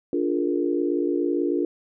sine chord, Bb dominant seventh, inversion first, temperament just, 291.4 / 349.6 / 419.5 / 466.2 Hz, D4 / F4 / Ab4 / Bb4, -13 / +2 / +17 / 0 cents, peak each -25 / -24 / -30 / -30 dBFS, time 0.13-1.65 s, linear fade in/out 2 ms, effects none

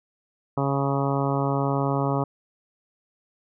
harmonic tone, 138.59 Hz, C#3, in tune, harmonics 1 / 2 / 3 / 4 / 5 / 6 / 7 / 8 / 9, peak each -25 / -28 / -30 / -31 / -32 / -33 / -33 / -34 / -35 dBFS, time 0.57-2.24 s, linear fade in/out 5 ms, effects none

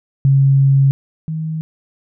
sine tone pair in turn, 136.8 / 158.55 Hz, C#3 / D#3, -23 / +33 cents, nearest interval minor third, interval 256 cents, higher second, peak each -8 / -19 dBFS, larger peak first, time 0.25-0.91 / 1.28-1.61 s, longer first, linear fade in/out 0 ms, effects none

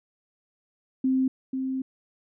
sine tone pair in turn, 261.6 / 262.9 Hz, C4 / C4, 0 / +8 cents, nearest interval unison, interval 8 cents, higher second, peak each -20 / -26 dBFS, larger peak first, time 1.04-1.28 / 1.53-1.82 s, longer second, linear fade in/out 5 ms, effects none

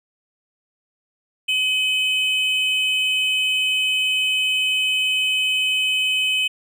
triangle tone pair together, 2547 / 3029 Hz, D#7 / F#7, +40 / +40 cents, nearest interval minor third, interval 300 cents, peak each -19 dBFS, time 1.48-6.48 s, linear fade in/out 10 ms, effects none

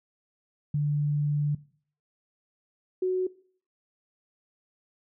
sine tone pair in turn, 146.83 / 370 Hz, D3 / F#4, 0 / 0 cents, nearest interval octave + major third, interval 1600 cents, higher second, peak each -23 dBFS, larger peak neither, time 0.74-1.55 / 3.02-3.27 s, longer first, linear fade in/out 5 ms, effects noise-tail reverb RT60 0.5 s tail -20 dB re dry

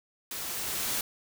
white noise with level ramp, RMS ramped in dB -37 to -30 dBFS, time 0.31-1.01 s, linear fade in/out 2 ms, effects none

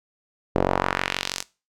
sawtooth tone with band-pass filter sweep, 46.25 Hz, F#1, in tune, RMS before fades -25 dBFS, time 0.55-1.43 s, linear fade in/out 10 ms, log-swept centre 460 to 6900 Hz, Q 1.3, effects noise-tail reverb RT60 0.3 s tail -20 dB re dry

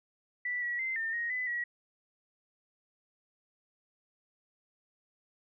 sine tone with pitch steps, 1968 / 1929 / 2074 / 1808 / 1876 / 2005 / 1919 Hz, B6 / B6 / C7 / A6 / A#6 / B6 / A#6, -7 / -41 / -16 / +47 / +11 / +26 / +50 cents, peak -31 dBFS, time 0.45-1.64 s, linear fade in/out 5 ms, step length 170 ms, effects none

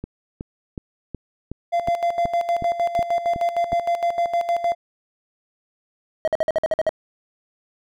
click train, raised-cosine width 3 ms, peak -17 dBFS, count 11, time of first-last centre 0.04-3.73 s, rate 2.71 Hz
triangle tone with tremolo, 688 Hz, F5, 26 cents flat, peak -15 dBFS, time 1.72-4.75 s, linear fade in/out 20 ms, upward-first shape square, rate 6.5 Hz, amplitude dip 70%
triangle tone bursts, 634 Hz, D#5, 32 cents sharp, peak -14 dBFS, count 9, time 6.25-6.892 s, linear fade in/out 0 ms, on 26 ms, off 51 ms
effects none

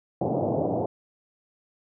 white band-pass noise, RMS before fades -26 dBFS, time 0.21-0.86 s, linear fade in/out 5 ms, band 100 to 750 Hz, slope 48 dB/octave, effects none

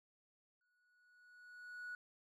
triangle tone with exponential growth, 1466 Hz, F#6, 16 cents flat, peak -40 dBFS, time 0.61-1.95 s, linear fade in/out 2 ms, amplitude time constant 290 ms, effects tanh soft clip ceiling -40 dBFS

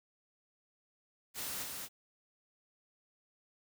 white noise with echo, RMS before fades -40 dBFS, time 1.34-1.66 s, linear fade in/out 50 ms, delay 230 ms, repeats 1, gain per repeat -3 dB, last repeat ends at 1.89 s, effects none

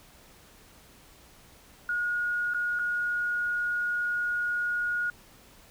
sine tone with dropouts, 1441 Hz, F#6, 46 cents flat, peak -26 dBFS, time 1.89-5.1 s, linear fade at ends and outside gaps 2 ms, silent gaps 2.537-2.545 / 2.79-2.794 s, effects pink hiss -55 dBFS RMS until 5.7 s

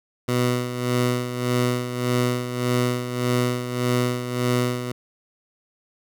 15% pulse tone with tremolo, 123.47 Hz, B2, in tune, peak -12 dBFS, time 0.28-4.92 s, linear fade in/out 5 ms, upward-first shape sine, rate 1.7 Hz, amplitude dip 65%, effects none

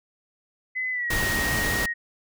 sine tone with pitch glide, 2023 to 1876.7 Hz, B6 to A#6, +41 to +11 cents, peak -25 dBFS, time 0.75-1.94 s, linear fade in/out 20 ms, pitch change -130 cents, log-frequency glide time 0.91-1.12 s
pink noise, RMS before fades -27 dBFS, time 1.1-1.86 s, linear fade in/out 5 ms
effects none

